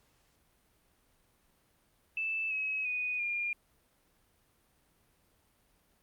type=tone with pitch steps; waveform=sine; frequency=2637 / 2559 / 2483 / 2410 Hz; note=E7 / D#7 / D#7 / D7; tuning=0 / +48 / -4 / +44 cents; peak=-31 dBFS; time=2.17-3.53 s; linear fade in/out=2 ms; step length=340 ms; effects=pink hiss -70 dBFS RMS until 6.02 s + Opus 48 kbps